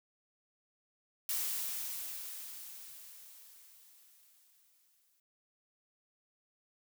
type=noise with exponential decay; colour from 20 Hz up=blue; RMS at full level=-34 dBFS; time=1.29-5.2 s; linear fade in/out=2 ms; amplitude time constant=850 ms; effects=none